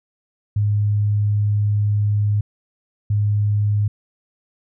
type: tone pair in turn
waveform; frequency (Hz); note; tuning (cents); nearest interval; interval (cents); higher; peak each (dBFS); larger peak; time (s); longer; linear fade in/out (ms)
sine; 103.83 / 103.83; G#2 / G#2; 0 / 0; unison; 0; neither; -15; neither; 0.56-2.41 / 3.1-3.88; first; 5
effects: none